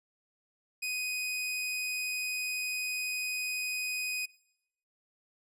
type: tone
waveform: sawtooth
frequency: 2498 Hz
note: D#7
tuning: 6 cents sharp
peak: -29 dBFS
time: 0.82-4.26 s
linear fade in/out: 10 ms
effects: noise-tail reverb RT60 0.8 s tail -21 dB re dry + resampled to 32000 Hz